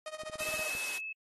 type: tone with tremolo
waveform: sawtooth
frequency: 622.3 Hz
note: D#5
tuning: in tune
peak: -32 dBFS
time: 0.06-0.68 s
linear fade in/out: 2 ms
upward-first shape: triangle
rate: 15 Hz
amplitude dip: 95%
type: clicks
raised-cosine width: 2 ms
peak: -36 dBFS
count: 8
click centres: 0.235 / 0.298 / 0.356 / 0.407 / 0.489 / 0.541 / 0.594 / 0.751 s
type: high-pass noise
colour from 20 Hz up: white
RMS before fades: -39 dBFS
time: 0.38-0.99 s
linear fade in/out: 20 ms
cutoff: 330 Hz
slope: 12 dB/octave
type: tone with vibrato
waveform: sine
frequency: 2590 Hz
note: E7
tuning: 31 cents flat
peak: -37 dBFS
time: 0.41-1.13 s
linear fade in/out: 10 ms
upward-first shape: sine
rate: 3.4 Hz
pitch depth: 9 cents each way
effects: AAC 32 kbps